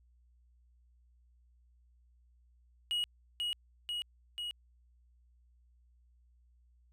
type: tone with echo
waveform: triangle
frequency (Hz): 2900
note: F#7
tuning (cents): -35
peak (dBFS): -29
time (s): 2.91-3.04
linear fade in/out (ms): 0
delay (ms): 490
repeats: 3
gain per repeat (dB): -2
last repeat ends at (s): 4.51
effects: added 60 Hz sine -63 dBFS peak until 6.92 s